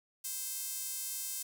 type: tone with high-pass filter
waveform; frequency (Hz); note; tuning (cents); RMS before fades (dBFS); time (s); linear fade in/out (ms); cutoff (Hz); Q
sawtooth; 523.3; C5; 0; -39; 0.24-1.43; 10; 8300; 0.91
effects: none